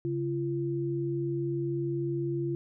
sine tone pair together, 138.59 / 342 Hz, C#3 / F4, 0 / -36 cents, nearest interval octave + major third, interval 1564 cents, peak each -32 / -30 dBFS, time 0.05-2.55 s, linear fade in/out 0 ms, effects none

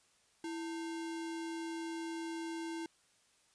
sine tone with sample-and-hold, 329.6 Hz, E4, in tune, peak -38 dBFS, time 0.44-2.86 s, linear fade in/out 2 ms, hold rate 1225 Hz, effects white hiss -70 dBFS RMS until 3.54 s + resampled to 22050 Hz

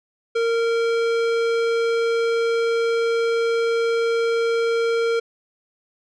sine tone with tanh clipping, 461.5 Hz, A#4, 17 cents flat, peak -20 dBFS, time 0.35-5.2 s, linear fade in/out 10 ms, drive 18 dB, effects none

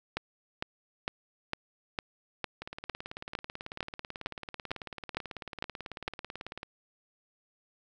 two click trains, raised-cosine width 0.3 ms, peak -15 / -23 dBFS, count 14 / 74, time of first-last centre 0.17-6.079 / 2.62-6.631 s, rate 2.2 / 18.2 Hz, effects none

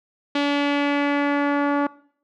sawtooth tone with low-pass filter sweep, 286.5 Hz, D4, 43 cents flat, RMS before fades -21 dBFS, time 0.35-1.87 s, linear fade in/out 5 ms, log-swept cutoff 3500 to 1300 Hz, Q 1.8, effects noise-tail reverb RT60 0.6 s tail -22 dB re dry

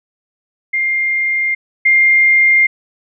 sine tone pair in turn, 2111 / 2111 Hz, C7 / C7, +15 / +15 cents, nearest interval unison, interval 0 cents, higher neither, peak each -13 / -7 dBFS, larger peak second, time 0.73-1.55 / 1.85-2.67 s, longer neither, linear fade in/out 10 ms, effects none

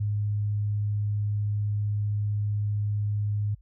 sine tone, 103.83 Hz, G#2, in tune, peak -24 dBFS, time 0-3.55 s, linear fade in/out 10 ms, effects added 50 Hz sine -52 dBFS peak until 3.61 s

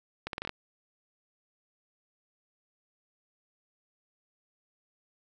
accelerating click train, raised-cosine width 0.3 ms, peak -18 dBFS, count 7, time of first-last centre 0.27-0.493 s, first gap 62 ms, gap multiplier 0.79, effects none

